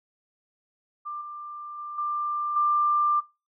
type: tone with level steps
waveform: sine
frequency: 1188 Hz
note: D6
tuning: 20 cents sharp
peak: -31 / -35 / -33 / -25 / -19 dBFS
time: 1.05-3.21 s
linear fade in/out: 20 ms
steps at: 1.21 / 1.78 / 1.98 / 2.56 s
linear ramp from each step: 5 ms
effects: noise-tail reverb RT60 0.3 s tail -24 dB re dry